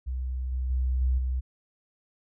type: tone with level steps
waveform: sine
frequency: 63.7 Hz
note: C2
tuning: 46 cents flat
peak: -28 / -26 / -23 / -21 / -25 dBFS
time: 0.06-1.41 s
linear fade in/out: 20 ms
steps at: 0.52 / 0.7 / 1.01 / 1.18 s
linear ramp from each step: 5 ms
effects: none